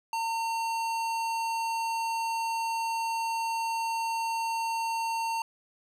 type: tone with hard clipping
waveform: sine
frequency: 910 Hz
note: A#5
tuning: 42 cents flat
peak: -30 dBFS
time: 0.13-5.42 s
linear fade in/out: 2 ms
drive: 17 dB
effects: none